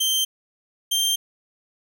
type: tone pair in turn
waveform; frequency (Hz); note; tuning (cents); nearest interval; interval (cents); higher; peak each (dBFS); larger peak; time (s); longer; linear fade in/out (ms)
sawtooth; 3136 / 3163; G7 / G7; 0 / +15; unison; 15; second; -16; neither; 0-0.25 / 0.91-1.16; neither; 10
effects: none